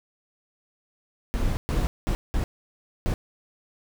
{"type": "noise bursts at uneven times", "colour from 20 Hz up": "brown", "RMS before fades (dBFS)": -24, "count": 5, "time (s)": [[1.34, 1.57], [1.69, 1.87], [2.07, 2.15], [2.34, 2.44], [3.06, 3.14]], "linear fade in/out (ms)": 0, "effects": []}